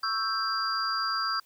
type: tone cluster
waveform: sine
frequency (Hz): 1112 / 1320 / 1572 / 4778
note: C#6 / E6 / G6 / D8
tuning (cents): +5 / +2 / +4 / +29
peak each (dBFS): -34 / -30 / -35 / -31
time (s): 0.03-1.4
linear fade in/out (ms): 5
effects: white hiss -63 dBFS RMS until 1.45 s